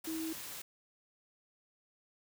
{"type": "tone in noise", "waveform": "sine", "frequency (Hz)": 321.4, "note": "E4", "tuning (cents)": -44, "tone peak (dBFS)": -36, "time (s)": [0.07, 0.33], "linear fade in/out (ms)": 5, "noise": "white", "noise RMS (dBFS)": -45, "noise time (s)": [0.04, 0.62], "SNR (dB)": 6, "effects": []}